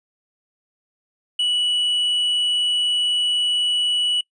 triangle tone, 2946 Hz, F#7, 8 cents flat, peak -16 dBFS, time 1.39-4.21 s, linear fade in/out 5 ms, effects noise-tail reverb RT60 0.1 s tail -23 dB re dry + resampled to 24000 Hz

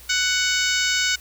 harmonic tone, 743 Hz, F#5, 7 cents sharp, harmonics 2 / 3 / 4 / 5 / 6 / 7 / 8 / 9 / 10, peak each -24 / -26 / -27 / -28 / -29 / -29 / -30 / -31 / -31 dBFS, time 0.09-1.16 s, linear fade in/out 10 ms, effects added 60 Hz sine -46 dBFS peak until 1.2 s + white hiss -46 dBFS RMS until 1.2 s

